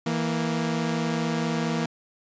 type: tone pair together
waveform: sawtooth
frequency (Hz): 163.59 / 233.1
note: E3 / A#3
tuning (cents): -13 / 0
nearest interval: tritone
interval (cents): 613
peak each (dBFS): -23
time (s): 0.06-1.86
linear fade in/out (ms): 5
effects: resampled to 16000 Hz